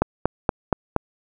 click train, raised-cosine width 1 ms, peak -3 dBFS, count 5, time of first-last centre 0.02-0.963 s, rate 4.24 Hz, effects none

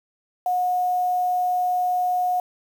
sine tone with quantisation, 725 Hz, F#5, 35 cents flat, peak -19 dBFS, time 0.46-2.4 s, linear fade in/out 2 ms, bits 7, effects none

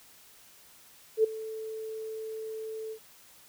sine tone with ADSR envelope, 440 Hz, A4, in tune, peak -17 dBFS, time 1.17-2.99 s, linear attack 70 ms, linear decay 10 ms, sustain -18 dB, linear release 76 ms, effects white hiss -56 dBFS RMS until 3.48 s

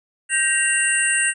sine tone cluster, 1572 / 1889 / 2762 / 8080 / 8850 Hz, G6 / A#6 / F7 / B8 / C#9, +4 / +22 / -20 / +39 / -4 cents, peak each -23 dBFS, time 0.29-1.34 s, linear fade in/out 50 ms, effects none

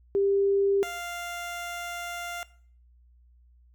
sine / 15% pulse tone pair in turn, 396.6 / 696.7 Hz, G4 / F5, +20 / -4 cents, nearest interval minor seventh, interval 976 cents, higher second, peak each -21 / -27 dBFS, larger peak first, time 0.15-0.83 / 0.83-2.43 s, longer second, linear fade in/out 0 ms, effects noise-tail reverb RT60 0.5 s tail -19 dB re dry + added 60 Hz sine -55 dBFS peak until 3.74 s

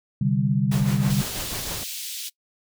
sine chord, C suspended second, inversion none, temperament just, 130.81 / 147.16 / 196.22 Hz, C3 / D3 / G3, 0 / +4 / +2 cents, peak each -23 dBFS, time 0.21-1.22 s, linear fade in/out 5 ms
pink noise with tremolo, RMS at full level -31 dBFS, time 0.71-1.84 s, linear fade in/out 10 ms, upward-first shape sine, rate 6.2 Hz, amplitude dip 50%
pink high-pass noise, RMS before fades -33 dBFS, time 1.09-2.3 s, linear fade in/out 20 ms, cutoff 3000 Hz, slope 24 dB/octave
effects noise-tail reverb RT60 0.1 s tail -22 dB re dry

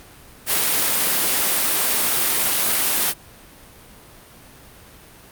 white high-pass noise, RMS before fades -19 dBFS, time 0.46-3.14 s, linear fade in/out 50 ms, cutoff 160 Hz, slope 12 dB/octave, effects pink hiss -45 dBFS RMS until 5.31 s + Opus 48 kbps

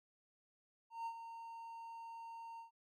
triangle tone with ADSR envelope, 918 Hz, A#5, 27 cents flat, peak -37 dBFS, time 0.9-2.71 s, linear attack 160 ms, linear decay 69 ms, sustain -9 dB, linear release 120 ms, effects none

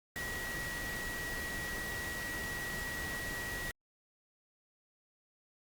sine tone in noise, 1919 Hz, A#6, 50 cents sharp, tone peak -39 dBFS, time 0.16-3.71 s, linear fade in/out 0 ms, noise pink, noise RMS -42 dBFS, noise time 0.16-3.71 s, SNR 0 dB, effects Opus 48 kbps

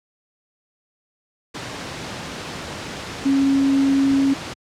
sine tone in noise, 273.6 Hz, C#4, 23 cents flat, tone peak -14 dBFS, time 3.25-4.34 s, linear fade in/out 10 ms, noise pink, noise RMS -30 dBFS, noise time 1.54-4.54 s, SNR +13 dB, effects high-pass 100 Hz 12 dB/octave + low-pass 6000 Hz 12 dB/octave

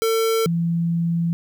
square / sine tone pair in turn, 450 / 168.56 Hz, A4 / E3, +39 / +39 cents, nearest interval octave + perfect fourth, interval 1700 cents, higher first, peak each -18 dBFS, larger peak neither, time 0.02-0.46 / 0.46-1.33 s, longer second, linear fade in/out 0 ms, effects 10-bit

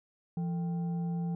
sine tone with frequency modulation, 169.8 Hz, F3, 48 cents flat, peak -30 dBFS, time 0.37-1.35 s, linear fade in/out 2 ms, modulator 615 Hz, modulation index 0.27, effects none

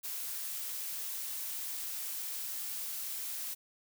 blue noise, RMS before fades -39 dBFS, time 0.03-3.55 s, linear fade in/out 20 ms, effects none

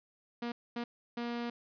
sawtooth tone bursts at uneven times, 237.6 Hz, A#3, 33 cents sharp, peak -31 dBFS, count 3, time 0.42-0.52 / 0.76-0.84 / 1.17-1.5 s, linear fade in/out 5 ms, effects resampled to 11025 Hz + 12-bit

